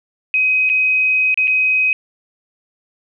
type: tone with dropouts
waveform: sine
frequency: 2523 Hz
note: D#7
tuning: 23 cents sharp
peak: -12 dBFS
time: 0.34-1.93 s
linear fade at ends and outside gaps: 1 ms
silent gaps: 0.692-0.698 / 1.343-1.375 / 1.473-1.478 s
effects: none